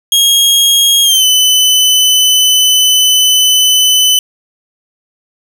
sawtooth tone with pitch glide, 3269 to 3015 Hz, G#7 to F#7, -28 to +32 cents, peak -3 dBFS, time 0.12-4.19 s, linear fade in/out 2 ms, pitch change -140 cents, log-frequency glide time 1.03-1.25 s, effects none

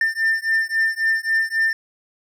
triangle beating tone pair, 1793 / 1796.7 Hz, A6 / A6, +32 / +36 cents, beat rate 3.7 Hz, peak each -19 dBFS, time 0.01-1.73 s, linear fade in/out 2 ms, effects none

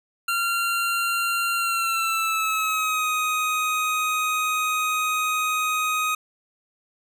25% pulse tone with pitch glide, 1381 to 1251.8 Hz, F6 to D#6, -20 to +10 cents, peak -18 dBFS, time 0.28-6.15 s, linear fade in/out 5 ms, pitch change -170 cents, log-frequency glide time 1.56-3.06 s, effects none

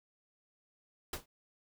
pink noise with exponential decay, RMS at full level -33 dBFS, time 1.13-1.26 s, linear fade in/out 5 ms, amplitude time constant 27 ms, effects none

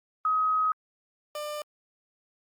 sine / 30% pulse tone pair in turn, 1265 / 597 Hz, D#6 / D5, +28 / +28 cents, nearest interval octave + minor second, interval 1300 cents, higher first, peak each -22 / -30 dBFS, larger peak first, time 0.25-0.72 / 1.35-1.62 s, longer first, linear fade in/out 2 ms, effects Opus 48 kbps

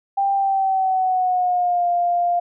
sine tone with pitch glide, 790 to 699.8 Hz, G5 to F5, +13 to +3 cents, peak -16 dBFS, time 0.17-2.4 s, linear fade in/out 10 ms, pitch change -210 cents, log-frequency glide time 0.34-1.88 s, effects none

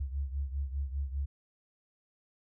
sine beating tone pair, 68.1 / 73.1 Hz, C#2 / D2, -30 / -7 cents, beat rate 5 Hz, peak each -33 / -38 dBFS, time 0-1.26 s, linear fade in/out 10 ms, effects none

